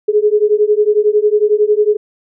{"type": "beating tone pair", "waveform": "sine", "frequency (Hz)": [415.3, 426.3], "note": ["G#4", "G#4"], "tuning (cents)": [0, 45], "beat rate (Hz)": 11, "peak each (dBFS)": -12, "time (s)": [0.08, 1.97], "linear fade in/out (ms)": 10, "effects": []}